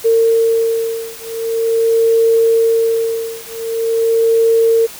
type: beating tone pair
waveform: sine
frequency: 454.9 / 455.34 Hz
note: A#4 / A#4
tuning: -42 / -41 cents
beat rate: 0.44 Hz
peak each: -14 dBFS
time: 0.04-4.87 s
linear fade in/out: 20 ms
effects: white hiss -33 dBFS RMS until 4.99 s